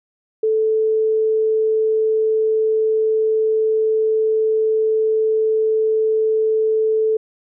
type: tone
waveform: sine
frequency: 438.1 Hz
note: A4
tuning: 7 cents flat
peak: -14 dBFS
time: 0.43-7.17 s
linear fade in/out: 5 ms
effects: none